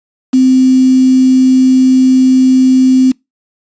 sine tone with quantisation, 258.9 Hz, C4, 18 cents flat, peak -4 dBFS, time 0.33-3.12 s, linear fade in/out 10 ms, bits 4, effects noise-tail reverb RT60 0.2 s tail -25 dB re dry + resampled to 16000 Hz

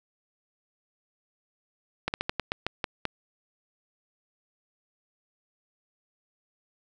slowing click train, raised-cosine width 0.3 ms, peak -11 dBFS, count 9, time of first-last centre 2.08-3.053 s, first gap 59 ms, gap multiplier 1.2, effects none

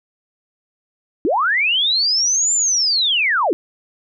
sine linear two-way sweep, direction up then down, 266.5 to 7320 to 271.9 Hz, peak -14 dBFS, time 1.25-3.53 s, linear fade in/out 0 ms, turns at 2.54 s, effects none

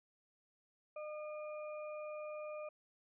harmonic tone, 607 Hz, D#5, 43 cents flat, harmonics 1 / 2 / 4, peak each -43 / -52 / -56 dBFS, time 0.96-2.69 s, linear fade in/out 5 ms, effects none

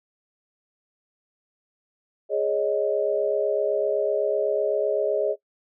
sine chord, Ab suspended fourth, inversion none, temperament equal, 415.3 / 554.4 / 622.3 Hz, Ab4 / Db5 / Eb5, 0 / 0 / 0 cents, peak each -25 dBFS, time 2.29-5.36 s, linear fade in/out 50 ms, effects noise-tail reverb RT60 0.1 s tail -19 dB re dry

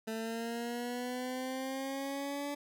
20% pulse linear sweep, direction up, 220.7 to 288.5 Hz, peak -31 dBFS, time 0.07-2.55 s, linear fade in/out 10 ms, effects none

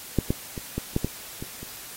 clicks, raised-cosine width 3 ms, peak -7 / -9 / -19 / -14 / -9 / -11 / -21 / -26 dBFS, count 8, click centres 0.187 / 0.305 / 0.578 / 0.78 / 0.964 / 1.046 / 1.425 / 1.63 s, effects white hiss -41 dBFS RMS until 1.96 s + AAC 48 kbps

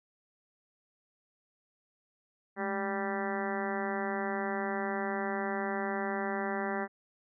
harmonic tone with a mistuned harmonic, 196 Hz, G3, in tune, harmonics 1 / 2 / 3 / 4 / 5 / 6 / 7 / 8 / 9 / 10, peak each -37 / -37 / -40 / -38 / -43 / -44 / -44 / -43 / -42 / -43 dBFS, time 2.56-6.88 s, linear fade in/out 50 ms, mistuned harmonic 1, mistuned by +120 cents, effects none

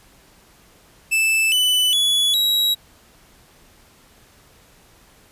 45% pulse tone with pitch steps, 2637 / 2994 / 3400 / 3861 Hz, E7 / F#7 / G#7 / B7, 0 / +20 / +40 / -40 cents, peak -15 dBFS, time 1.11-2.75 s, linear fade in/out 20 ms, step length 410 ms, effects pink hiss -52 dBFS RMS until 5.31 s + resampled to 32000 Hz

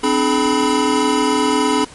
square tone cluster, 260.8 / 300.7 / 425.9 / 986 Hz, C4 / D4 / G#4 / B5, -5 / +41 / +44 / -3 cents, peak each -20 dBFS, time 0.03-1.85 s, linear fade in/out 10 ms, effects pink hiss -40 dBFS RMS until 1.94 s + MP3 48 kbps

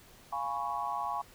sine chord, C# dominant seventh, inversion first, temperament equal, 698.5 / 830.6 / 987.8 / 1108.7 Hz, E#5 / G#5 / B5 / C#6, 0 / 0 / 0 / 0 cents, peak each -40 / -36 / -38 / -36 dBFS, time 0.32-1.22 s, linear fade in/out 10 ms, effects pink hiss -57 dBFS RMS until 1.34 s

